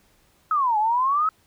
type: exponential two-way sweep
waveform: sine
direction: down then up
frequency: 1306 to 830.6 to 1306 Hz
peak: -18 dBFS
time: 0.51-1.29 s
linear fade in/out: 2 ms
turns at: 0.78 s
effects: pink hiss -61 dBFS RMS until 1.46 s